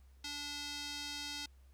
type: tone with band-pass filter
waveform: square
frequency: 290 Hz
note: D4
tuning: 22 cents flat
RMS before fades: -43 dBFS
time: 0.24-1.46 s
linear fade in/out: 5 ms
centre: 4500 Hz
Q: 1.8
effects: added 66 Hz sine -58 dBFS peak until 1.73 s + pink hiss -74 dBFS RMS until 1.73 s